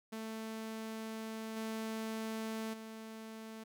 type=tone with level steps; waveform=sawtooth; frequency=221.4 Hz; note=A3; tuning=11 cents sharp; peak=-37 / -34 / -42 dBFS; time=0.12-3.64 s; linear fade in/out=10 ms; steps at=1.56 / 2.73 s; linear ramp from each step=10 ms; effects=none